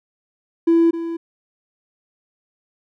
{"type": "tone with echo", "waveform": "triangle", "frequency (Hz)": 333.4, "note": "E4", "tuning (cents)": 20, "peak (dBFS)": -8, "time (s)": [0.67, 0.91], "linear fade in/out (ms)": 10, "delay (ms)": 260, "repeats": 1, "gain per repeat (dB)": -13, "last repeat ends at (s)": 1.17, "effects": ["tanh soft clip ceiling -7 dBFS"]}